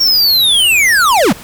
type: linear sweep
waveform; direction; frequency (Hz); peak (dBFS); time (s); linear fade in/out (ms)
square; down; 5588 to 141.4; -8; 0-1.33; 10
effects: pink hiss -33 dBFS RMS until 1.43 s